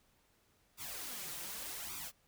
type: noise with flanger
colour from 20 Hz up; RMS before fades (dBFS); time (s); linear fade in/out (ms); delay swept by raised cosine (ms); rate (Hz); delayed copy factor
white; -44; 0.77-2.12; 50; 0.83 to 5.83; 0.85; +0.75
effects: pink hiss -72 dBFS RMS until 2.27 s